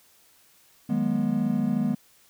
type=chord; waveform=triangle; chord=G# minor seventh; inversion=second; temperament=equal with one note detuned; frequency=155.56 / 185 / 207.7 / 241.9 Hz; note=D#3 / F#3 / G#3 / B3; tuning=0 / 0 / 0 / -36 cents; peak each=-29 / -30 / -24 / -24 dBFS; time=0.89-1.95 s; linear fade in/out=10 ms; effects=white hiss -59 dBFS RMS until 2.29 s